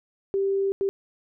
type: tone bursts at uneven times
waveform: sine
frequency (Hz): 392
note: G4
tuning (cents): 0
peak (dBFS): -21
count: 2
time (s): 0.34-0.72 / 0.81-0.89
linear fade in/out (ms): 0
effects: none